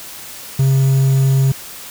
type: tone with quantisation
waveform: triangle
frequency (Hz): 134.5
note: C3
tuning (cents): +48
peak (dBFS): -8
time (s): 0.59-1.52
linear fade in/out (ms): 5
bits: 6
effects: white hiss -33 dBFS RMS until 1.9 s